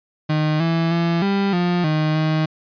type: tone with pitch steps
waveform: 35% pulse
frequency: 153.9 / 165.3 / 168.8 / 198 / 176.5 / 154.9 / 156.6 Hz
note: D#3 / E3 / E3 / G3 / F3 / D#3 / D#3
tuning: -19 / +5 / +41 / +18 / +19 / -7 / +11 cents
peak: -15 dBFS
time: 0.29-2.46 s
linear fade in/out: 10 ms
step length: 310 ms
effects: resampled to 11025 Hz